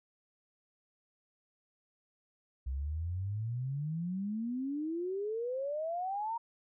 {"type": "exponential sweep", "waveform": "sine", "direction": "up", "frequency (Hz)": [63.4, 944], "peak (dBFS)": -33, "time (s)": [2.66, 6.38], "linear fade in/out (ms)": 10, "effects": []}